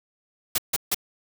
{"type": "noise bursts", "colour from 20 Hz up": "white", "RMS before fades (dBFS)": -23, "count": 3, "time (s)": [0.55, 0.946], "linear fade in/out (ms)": 5, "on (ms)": 32, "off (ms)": 150, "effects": []}